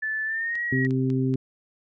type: tone with pitch glide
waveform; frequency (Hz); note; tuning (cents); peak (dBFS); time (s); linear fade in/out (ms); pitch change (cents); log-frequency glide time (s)
sine; 1748 to 1906.2; A6 to A#6; -12 to +38; -25; 0.02-0.87; 10; +150; 0.25-0.61
type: clicks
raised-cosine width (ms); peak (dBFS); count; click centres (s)
0.2; -27; 5; 0.554 / 0.85 / 0.908 / 1.102 / 1.34
type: harmonic tone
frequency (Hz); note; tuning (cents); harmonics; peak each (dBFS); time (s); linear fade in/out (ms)
130.81; C3; 0; 1 / 2 / 3; -24 / -24 / -30; 0.72-1.36; 5
effects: none